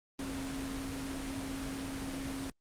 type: tone in noise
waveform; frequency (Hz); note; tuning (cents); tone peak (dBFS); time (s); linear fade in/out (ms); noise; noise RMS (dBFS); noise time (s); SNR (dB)
sine; 270.1; C#4; -45; -38; 0.19-2.5; 2; pink; -41; 0.19-2.5; 0
effects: low-pass 10000 Hz 12 dB/octave + Opus 32 kbps